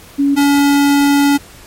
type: tone pair in turn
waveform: sine / square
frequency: 281 / 283.9 Hz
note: C#4 / C#4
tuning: +24 / +41 cents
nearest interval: unison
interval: 17 cents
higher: second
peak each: -9 dBFS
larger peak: neither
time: 0.18-0.36 / 0.36-1.38 s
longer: second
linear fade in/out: 20 ms
effects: pink hiss -39 dBFS RMS until 1.66 s + MP3 64 kbps